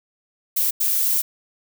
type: noise bursts at uneven times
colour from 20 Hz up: violet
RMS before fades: -20 dBFS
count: 2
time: 0.56-0.71 / 0.8-1.22 s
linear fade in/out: 10 ms
effects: none